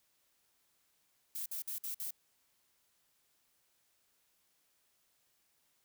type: noise bursts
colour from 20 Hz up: violet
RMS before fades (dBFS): -40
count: 5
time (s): 1.35-2.108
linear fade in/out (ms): 5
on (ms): 110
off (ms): 52
effects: white hiss -75 dBFS RMS until 5.84 s